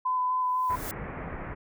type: tone with vibrato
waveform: sine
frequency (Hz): 1009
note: B5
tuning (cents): +37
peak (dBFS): -24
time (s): 0.05-0.76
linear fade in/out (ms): 10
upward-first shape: square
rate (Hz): 4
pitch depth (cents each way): 9
type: noise with exponential growth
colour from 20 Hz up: blue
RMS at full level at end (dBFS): -35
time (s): 0.4-0.91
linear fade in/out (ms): 0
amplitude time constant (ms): 110
type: low-pass noise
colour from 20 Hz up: pink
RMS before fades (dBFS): -37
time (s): 0.69-1.55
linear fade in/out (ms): 20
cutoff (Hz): 2200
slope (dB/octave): 48
effects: none

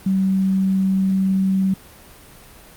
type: tone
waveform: sine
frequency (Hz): 191.2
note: G3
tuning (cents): -43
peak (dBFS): -15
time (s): 0.06-1.74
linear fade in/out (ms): 5
effects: pink hiss -44 dBFS RMS until 2.76 s + Opus 32 kbps

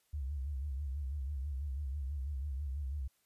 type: tone with vibrato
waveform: sine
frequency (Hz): 69.6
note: C#2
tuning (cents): +8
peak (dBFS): -35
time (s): 0.13-3.08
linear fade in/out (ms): 10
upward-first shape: sine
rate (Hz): 6.1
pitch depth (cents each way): 130
effects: white hiss -75 dBFS RMS until 3.25 s + resampled to 32000 Hz

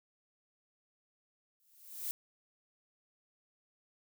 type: noise with exponential growth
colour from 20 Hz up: violet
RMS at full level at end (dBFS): -35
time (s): 1.6-2.11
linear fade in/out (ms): 0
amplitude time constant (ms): 110
effects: none

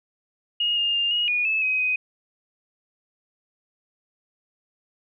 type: tone with pitch steps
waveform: sine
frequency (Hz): 2865 / 2824 / 2805 / 2882 / 2452 / 2608 / 2526 / 2507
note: F7 / F7 / F7 / F#7 / D#7 / E7 / D#7 / D#7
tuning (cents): +44 / +19 / +7 / -46 / -26 / -19 / +26 / +12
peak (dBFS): -20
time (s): 0.6-1.96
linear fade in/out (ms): 5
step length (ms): 170
effects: none

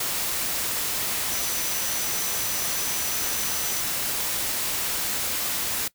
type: tone in noise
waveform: sine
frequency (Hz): 5970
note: F#8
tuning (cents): +15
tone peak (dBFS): -33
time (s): 1.31-3.81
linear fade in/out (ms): 5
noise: white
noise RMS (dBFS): -27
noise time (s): 0-5.88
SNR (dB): -9
effects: noise-tail reverb RT60 0.1 s tail -20 dB re dry

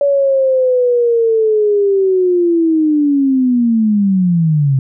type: linear sweep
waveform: sine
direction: down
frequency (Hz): 570 to 130.81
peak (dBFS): -9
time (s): 0.01-4.79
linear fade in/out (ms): 2
effects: none

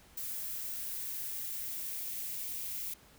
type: noise with high-pass filter sweep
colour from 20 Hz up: violet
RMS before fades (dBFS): -39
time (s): 0.17-2.94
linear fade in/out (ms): 5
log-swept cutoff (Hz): 1400 to 2300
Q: 2.2
effects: pink hiss -60 dBFS RMS until 3.18 s

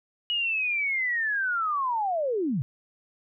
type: linear sweep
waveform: sine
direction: down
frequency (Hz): 2914 to 115.7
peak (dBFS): -24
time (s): 0.3-2.62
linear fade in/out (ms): 0
effects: none

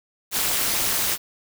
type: noise with amplitude modulation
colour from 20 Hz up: white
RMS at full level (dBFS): -19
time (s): 0.31-1.18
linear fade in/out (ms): 50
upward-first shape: sine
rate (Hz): 222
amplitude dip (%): 90
effects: none

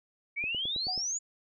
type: exponential sweep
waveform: sine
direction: up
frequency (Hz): 2211 to 7040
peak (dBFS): -30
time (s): 0.36-1.19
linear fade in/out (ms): 20
type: click train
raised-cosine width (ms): 2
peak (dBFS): -30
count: 6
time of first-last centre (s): 0.44-0.977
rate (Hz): 9.31
type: tone with exponential decay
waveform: sine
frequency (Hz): 740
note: F#5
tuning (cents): 0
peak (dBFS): -33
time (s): 0.88-1.08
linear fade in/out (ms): 5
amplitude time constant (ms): 42
effects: none

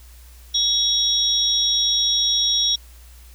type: tone cluster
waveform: sine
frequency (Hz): 3371 / 3805 / 5580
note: G#7 / A#7 / F8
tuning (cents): +25 / +35 / -2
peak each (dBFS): -21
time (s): 0.54-2.76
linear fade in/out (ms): 10
effects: added 60 Hz sine -42 dBFS peak until 3.34 s + white hiss -51 dBFS RMS until 3.34 s

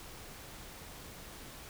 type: silence
effects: pink hiss -49 dBFS RMS until 1.69 s

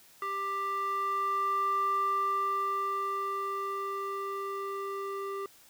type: tone with band-pass filter sweep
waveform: square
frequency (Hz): 394.1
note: G4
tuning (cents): +9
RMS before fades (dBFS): -32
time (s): 0.22-5.46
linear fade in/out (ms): 2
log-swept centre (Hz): 1400 to 820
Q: 5.3
effects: white hiss -58 dBFS RMS until 5.69 s

